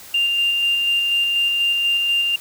sine tone with tremolo, 2794 Hz, F7, in tune, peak -14 dBFS, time 0.14-2.36 s, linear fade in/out 5 ms, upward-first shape square, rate 4.1 Hz, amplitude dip 25%, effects tanh soft clip ceiling -11 dBFS + white hiss -40 dBFS RMS until 2.4 s

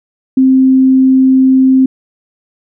sine tone, 262.3 Hz, C4, 4 cents sharp, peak -4 dBFS, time 0.37-1.86 s, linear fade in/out 5 ms, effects none

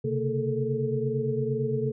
sine tone cluster, 130.1 / 138.9 / 227.5 / 432 / 454.3 Hz, C3 / C#3 / A#3 / A4 / A#4, -9 / +4 / -42 / -32 / -45 cents, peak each -30 / -34 / -33 / -28 / -36 dBFS, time 0.04-1.92 s, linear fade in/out 10 ms, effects none

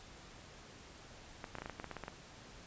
clicks, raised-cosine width 0.5 ms, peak -27 dBFS, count 12, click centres 1.442 / 1.553 / 1.585 / 1.62 / 1.659 / 1.697 / 1.799 / 1.843 / 1.913 / 1.967 / 2.037 / 2.081 s, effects pink hiss -55 dBFS RMS until 2.66 s + resampled to 16000 Hz

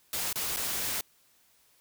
white noise with dropouts, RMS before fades -32 dBFS, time 0.13-1.01 s, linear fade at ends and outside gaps 2 ms, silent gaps 0.329-0.357 / 0.563-0.569 s, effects white hiss -65 dBFS RMS until 1.8 s

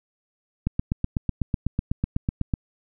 click train, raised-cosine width 5 ms, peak -10 dBFS, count 16, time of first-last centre 0.67-2.538 s, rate 8.03 Hz, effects none

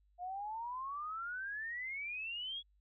sine exponential sweep, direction up, 700 to 3382 Hz, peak -39 dBFS, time 0.18-2.63 s, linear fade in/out 50 ms, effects added 50 Hz sine -68 dBFS peak until 2.8 s

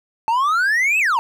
triangle exponential two-way sweep, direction up then down, 871 to 2672 to 871 Hz, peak -13 dBFS, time 0.28-1.19 s, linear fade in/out 0 ms, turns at 0.99 s, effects none

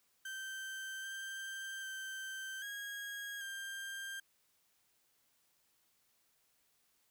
35% pulse tone with pitch steps, 1557 / 1572 / 1557 / 1640 / 1589 Hz, G6 / G6 / G6 / G#6 / G6, -12 / +4 / -12 / -22 / +23 cents, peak -40 dBFS, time 0.25-4.2 s, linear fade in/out 5 ms, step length 790 ms, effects white hiss -75 dBFS RMS until 7.1 s

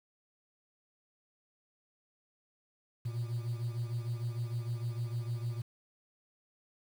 triangle beating tone pair, 116.54 / 123.14 Hz, A#2 / B2, 0 / -5 cents, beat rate 6.6 Hz, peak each -32 / -37 dBFS, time 3.05-5.62 s, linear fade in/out 10 ms, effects tanh soft clip ceiling -26 dBFS + 9-bit

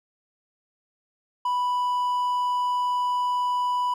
triangle tone, 987.8 Hz, B5, in tune, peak -20 dBFS, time 1.45-3.94 s, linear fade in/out 5 ms, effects none

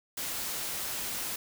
white noise, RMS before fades -35 dBFS, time 0.17-1.36 s, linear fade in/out 5 ms, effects none

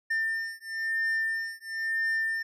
triangle beating tone pair, 1800 / 1801 Hz, A6 / A6, +39 / +40 cents, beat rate 1 Hz, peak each -29 dBFS, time 0.1-2.43 s, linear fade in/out 10 ms, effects none

